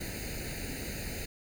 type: noise with comb filter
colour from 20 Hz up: pink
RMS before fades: -38 dBFS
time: 0-1.26 s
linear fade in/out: 10 ms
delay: 0.45 ms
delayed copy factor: +0.9
effects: none